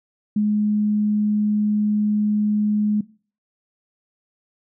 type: tone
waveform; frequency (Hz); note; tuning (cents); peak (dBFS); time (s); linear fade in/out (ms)
sine; 210; G#3; +19; -16; 0.36-3.01; 5
effects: noise-tail reverb RT60 0.4 s tail -20 dB re dry